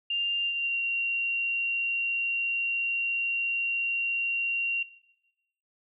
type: tone with pitch glide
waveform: sine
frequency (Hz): 2794 to 2757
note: F7 to F7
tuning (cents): 0 to -23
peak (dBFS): -26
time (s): 0.1-4.83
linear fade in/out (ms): 5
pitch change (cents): -23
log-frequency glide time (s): 0.39-0.78
effects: noise-tail reverb RT60 1.0 s tail -18 dB re dry